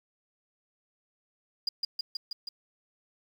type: tone with echo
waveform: sine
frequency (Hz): 4856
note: D#8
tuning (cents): -43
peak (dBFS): -24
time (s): 1.67-1.69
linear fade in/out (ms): 5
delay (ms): 160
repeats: 5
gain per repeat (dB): -2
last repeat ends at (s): 2.49
effects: tanh soft clip ceiling -20 dBFS + 9-bit